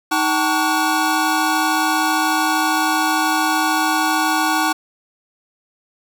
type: tone cluster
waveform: square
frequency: 313.9 / 764 / 882 / 1126 / 1459 Hz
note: D#4 / G5 / A5 / C#6 / F#6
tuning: +15 / -45 / +4 / +27 / -25 cents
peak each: -23 dBFS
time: 0.11-4.73 s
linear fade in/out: 10 ms
effects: none